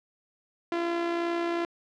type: tone with amplitude modulation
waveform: sawtooth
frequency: 341.1 Hz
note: F4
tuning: 41 cents flat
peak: -21 dBFS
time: 0.72-1.65 s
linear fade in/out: 2 ms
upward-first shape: sine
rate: 62.5 Hz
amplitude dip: 35%
effects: low-pass 3000 Hz 12 dB/octave